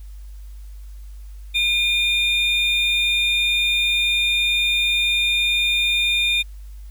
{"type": "tone pair together", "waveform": "triangle", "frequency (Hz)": [2422, 3629], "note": ["D#7", "A#7"], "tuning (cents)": [-47, -47], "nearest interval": "perfect fifth", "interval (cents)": 700, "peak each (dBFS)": -18, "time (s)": [1.54, 6.43], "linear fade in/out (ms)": 20, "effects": ["added 50 Hz sine -34 dBFS peak until 6.9 s", "white hiss -57 dBFS RMS until 6.9 s"]}